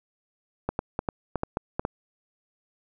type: clicks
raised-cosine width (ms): 1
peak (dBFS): -12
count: 9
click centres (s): 0.69 / 0.791 / 0.991 / 1.088 / 1.357 / 1.434 / 1.571 / 1.795 / 1.851
effects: none